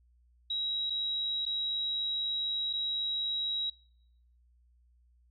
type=tone with dropouts; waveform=sine; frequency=3851 Hz; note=B7; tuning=44 cents flat; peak=-30 dBFS; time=0.5-3.7 s; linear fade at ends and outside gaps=5 ms; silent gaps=0.899-0.903 / 1.454-1.462 / 2.73-2.734 s; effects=noise-tail reverb RT60 0.8 s tail -25 dB re dry + added 60 Hz sine -62 dBFS peak until 5.3 s